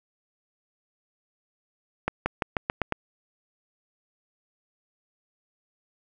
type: accelerating click train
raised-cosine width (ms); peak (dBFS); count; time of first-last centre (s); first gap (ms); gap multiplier
0.5; -9; 7; 2.08-2.923; 180; 0.9
effects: none